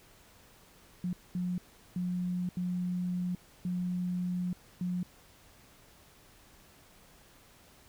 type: tone bursts at uneven times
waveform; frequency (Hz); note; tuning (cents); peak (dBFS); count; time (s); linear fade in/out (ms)
sine; 179.3; F3; +46; -30; 6; 1.04-1.13 / 1.35-1.58 / 1.96-2.49 / 2.57-3.35 / 3.65-4.53 / 4.81-5.03; 2
effects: pink hiss -59 dBFS RMS until 7.88 s